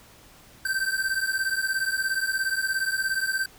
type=beating tone pair; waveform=square; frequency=1548 / 1565 Hz; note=G6 / G6; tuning=-22 / -3 cents; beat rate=17 Hz; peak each=-28 dBFS; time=0.65-3.46 s; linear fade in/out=5 ms; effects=pink hiss -52 dBFS RMS until 3.58 s